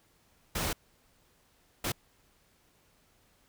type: noise bursts at uneven times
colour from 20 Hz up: pink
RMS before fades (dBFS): -32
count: 2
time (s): 0.55-0.73 / 1.84-1.92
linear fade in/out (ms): 5
effects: pink hiss -67 dBFS RMS until 3.48 s